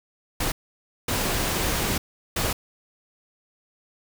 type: noise bursts at uneven times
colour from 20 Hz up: pink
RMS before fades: -25 dBFS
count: 3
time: 0.4-0.52 / 1.08-1.98 / 2.36-2.53 s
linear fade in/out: 5 ms
effects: none